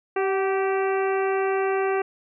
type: harmonic tone with a mistuned harmonic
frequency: 388 Hz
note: G4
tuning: 18 cents flat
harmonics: 1 / 2 / 3 / 4 / 5 / 6 / 7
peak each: -22 / -28 / -32 / -34 / -36 / -38 / -39 dBFS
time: 0.16-2.02 s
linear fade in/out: 5 ms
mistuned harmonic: 2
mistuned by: -35 cents
effects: none